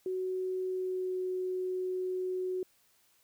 sine tone with pitch glide, 371.9 to 369.1 Hz, F#4 to F#4, +9 to -4 cents, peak -31 dBFS, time 0.06-2.63 s, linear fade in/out 2 ms, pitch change -13 cents, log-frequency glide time 0.66-1.21 s, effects white hiss -68 dBFS RMS until 3.23 s

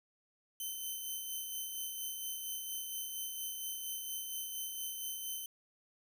5% pulse tone with tremolo, 3067 Hz, G7, 38 cents flat, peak -29 dBFS, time 0.6-5.46 s, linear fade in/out 2 ms, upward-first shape sine, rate 4.3 Hz, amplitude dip 35%, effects 11-bit

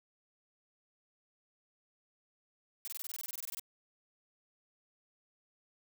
blue noise bursts, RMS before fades -41 dBFS, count 16, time 2.85-3.596 s, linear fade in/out 0 ms, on 26 ms, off 22 ms, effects none

